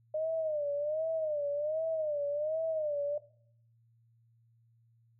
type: tone with vibrato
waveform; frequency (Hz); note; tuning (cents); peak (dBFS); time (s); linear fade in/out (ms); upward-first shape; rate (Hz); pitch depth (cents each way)
sine; 610; D#5; -34; -30; 0.14-3.18; 5; sine; 1.3; 110
effects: noise-tail reverb RT60 0.6 s tail -17 dB re dry + added 115 Hz sine -64 dBFS peak until 5.19 s